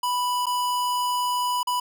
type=tone with dropouts; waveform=square; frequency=987.8 Hz; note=B5; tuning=in tune; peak=-23 dBFS; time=0.03-1.8 s; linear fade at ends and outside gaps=5 ms; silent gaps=0.458-0.466 / 1.631-1.671 s; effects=none